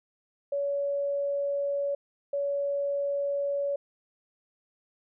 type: tone pair in turn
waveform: sine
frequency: 565 / 565 Hz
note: C#5 / C#5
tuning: +33 / +33 cents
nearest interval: unison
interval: 0 cents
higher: neither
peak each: -26 / -26 dBFS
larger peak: neither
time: 0.52-1.95 / 2.33-3.76 s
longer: neither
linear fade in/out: 5 ms
effects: none